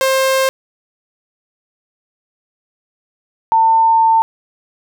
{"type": "tone pair in turn", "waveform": ["sawtooth", "sine"], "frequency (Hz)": [530, 899.5], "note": ["C5", "A5"], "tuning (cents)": [22, 38], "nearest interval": "major sixth", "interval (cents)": 916, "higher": "second", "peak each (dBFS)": -8, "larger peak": "neither", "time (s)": [[0.01, 0.49], [3.52, 4.22]], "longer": "second", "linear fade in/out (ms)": 0, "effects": []}